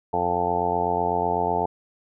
harmonic tone, 88 Hz, F2, 14 cents sharp, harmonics 1 / 2 / 3 / 4 / 5 / 6 / 7 / 8 / 9 / 10, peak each -36 / -34 / -36 / -34 / -28 / -35 / -35 / -27 / -28 / -26 dBFS, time 0.13-1.66 s, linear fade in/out 5 ms, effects none

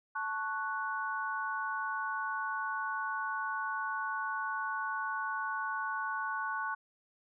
sine chord, F# minor, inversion first, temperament equal, 880 / 1108.7 / 1480 Hz, A5 / C#6 / F#6, 0 / 0 / 0 cents, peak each -39 / -37 / -36 dBFS, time 0.15-6.75 s, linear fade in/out 10 ms, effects none

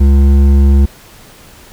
sine tone with hard clipping, 69.3 Hz, C#2, in tune, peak -6 dBFS, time 0-0.86 s, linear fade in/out 10 ms, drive 9 dB, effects pink hiss -39 dBFS RMS until 1.72 s

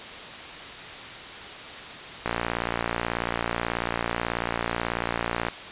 click train, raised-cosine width 0.5 ms, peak -10 dBFS, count 189, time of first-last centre 2.26-5.485 s, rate 58.3 Hz, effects white hiss -38 dBFS RMS until 5.71 s + resampled to 8000 Hz

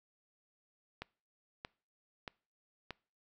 click train, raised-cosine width 0.3 ms, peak -25 dBFS, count 4, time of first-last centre 1.02-2.907 s, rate 1.59 Hz, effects noise-tail reverb RT60 0.4 s tail -24 dB re dry

